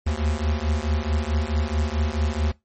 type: beating tone pair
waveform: square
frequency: 73.42 / 78.02 Hz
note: D2 / D#2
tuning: 0 / +5 cents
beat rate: 4.6 Hz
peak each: -25 dBFS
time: 0.06-2.52 s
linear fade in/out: 10 ms
effects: noise-tail reverb RT60 0.2 s tail -21 dB re dry + MP3 32 kbps